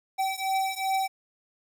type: beating tone pair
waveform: square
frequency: 768 / 770.6 Hz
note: G5 / G5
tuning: -36 / -30 cents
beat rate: 2.6 Hz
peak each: -29 / -30 dBFS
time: 0.18-1.08 s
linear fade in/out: 20 ms
effects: 10-bit